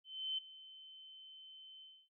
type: tone with ADSR envelope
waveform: sine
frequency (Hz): 3071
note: G7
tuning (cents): -36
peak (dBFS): -35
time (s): 0.04-2.09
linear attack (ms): 340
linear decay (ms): 10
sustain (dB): -18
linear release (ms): 270
effects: none